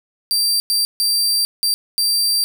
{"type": "tone bursts at uneven times", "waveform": "sawtooth", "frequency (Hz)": 4699, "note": "D8", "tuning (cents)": 0, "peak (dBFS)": -12, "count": 5, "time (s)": [[0.31, 0.6], [0.7, 0.85], [1, 1.45], [1.63, 1.74], [1.98, 2.44]], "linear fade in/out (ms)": 0, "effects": []}